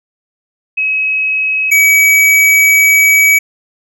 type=tone pair in turn; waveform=sine / square; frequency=2556 / 2277 Hz; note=D#7 / C#7; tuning=+46 / +46 cents; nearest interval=major second; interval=200 cents; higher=first; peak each=-11 / -6 dBFS; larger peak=second; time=0.77-1.71 / 1.71-3.39 s; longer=second; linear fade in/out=10 ms; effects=none